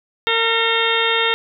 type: harmonic tone with a mistuned harmonic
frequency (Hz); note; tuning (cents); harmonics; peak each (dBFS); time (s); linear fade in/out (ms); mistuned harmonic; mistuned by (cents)
457; A#4; -34; 1 / 2 / 3 / 4 / 5 / 6 / 7 / 8; -22 / -25 / -23 / -24 / -24 / -24 / -24 / -22; 0.27-1.34; 0; 5; -80
effects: none